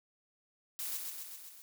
blue noise with echo, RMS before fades -39 dBFS, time 0.79-0.97 s, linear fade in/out 0 ms, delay 130 ms, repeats 5, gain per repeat -3 dB, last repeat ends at 1.62 s, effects none

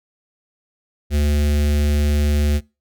square tone with notch filter, 73.42 Hz, D2, in tune, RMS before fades -17 dBFS, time 1.1-2.61 s, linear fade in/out 50 ms, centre 1000 Hz, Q 0.77, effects noise-tail reverb RT60 0.3 s tail -25 dB re dry

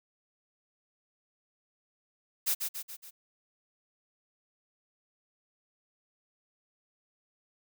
blue noise with echo, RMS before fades -28 dBFS, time 2.46-2.55 s, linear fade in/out 20 ms, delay 140 ms, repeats 4, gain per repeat -5 dB, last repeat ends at 3.11 s, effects none

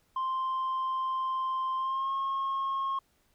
sine tone with pitch glide, 1046.5 to 1082.2 Hz, C6 to C#6, 0 to -42 cents, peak -26 dBFS, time 0.16-2.99 s, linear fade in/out 5 ms, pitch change +58 cents, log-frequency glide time 1.77-2.12 s, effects tanh soft clip ceiling -27 dBFS + pink hiss -70 dBFS RMS until 3.34 s

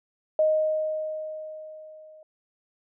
sine tone with level ramp, 622.3 Hz, D#5, in tune, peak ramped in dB -17 to -47 dBFS, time 0.39-2.23 s, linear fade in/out 2 ms, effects none

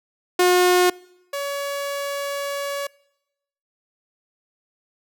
sawtooth tone pair in turn, 360.1 / 564.4 Hz, F#4 / C#5, -47 / +31 cents, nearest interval minor sixth, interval 778 cents, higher second, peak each -10 / -21 dBFS, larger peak first, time 0.39-0.9 / 1.33-2.87 s, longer second, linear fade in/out 5 ms, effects noise-tail reverb RT60 0.9 s tail -25 dB re dry

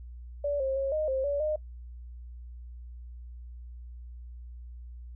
sine tone with pitch steps, 576 / 534 / 544 / 617 / 529 / 571 / 612 Hz, D5 / C5 / C#5 / D#5 / C5 / D5 / D#5, -34 / +35 / -33 / -15 / +19 / -49 / -29 cents, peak -26 dBFS, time 0.44-1.56 s, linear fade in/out 5 ms, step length 160 ms, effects noise-tail reverb RT60 0.1 s tail -22 dB re dry + added 60 Hz sine -41 dBFS peak until 5.15 s

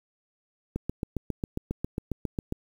click train, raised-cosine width 3 ms, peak -16 dBFS, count 14, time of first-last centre 0.76-2.524 s, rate 7.37 Hz, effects 8-bit

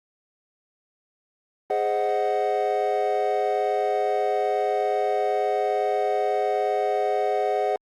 triangle chord, Ab dominant seventh, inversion none, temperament equal, 415.3 / 523.3 / 622.3 / 740 Hz, Ab4 / C5 / Eb5 / Gb5, 0 / 0 / 0 / 0 cents, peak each -24 / -27 / -26 / -23 dBFS, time 1.7-7.76 s, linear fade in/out 2 ms, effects Opus 32 kbps

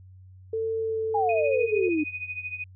sine tone with vibrato, 444.5 Hz, A4, 18 cents sharp, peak -25 dBFS, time 0.53-1.89 s, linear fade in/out 5 ms, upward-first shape sine, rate 1.4 Hz, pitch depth 10 cents each way
sine exponential sweep, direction down, 842 to 294.4 Hz, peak -22 dBFS, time 1.14-2.04 s, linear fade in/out 10 ms
sine tone with tremolo, 2489 Hz, D#7, in tune, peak -28 dBFS, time 1.29-2.64 s, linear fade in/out 2 ms, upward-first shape triangle, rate 13 Hz, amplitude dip 85%
effects added 93 Hz sine -46 dBFS peak until 2.75 s

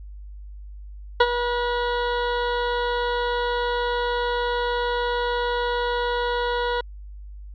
20% pulse tone with ADSR envelope, 483.3 Hz, B4, 38 cents flat, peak -6 dBFS, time 1.2-6.81 s, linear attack 7 ms, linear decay 47 ms, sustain -11 dB, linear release 5 ms, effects added 50 Hz sine -36 dBFS peak until 7.54 s + resampled to 11025 Hz

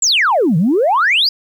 sine exponential two-way sweep, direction down then up, 7902 to 149.7 to 5090 Hz, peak -9 dBFS, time 0.02-1.29 s, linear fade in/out 5 ms, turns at 0.57 s, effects tanh soft clip ceiling -6 dBFS + 8-bit

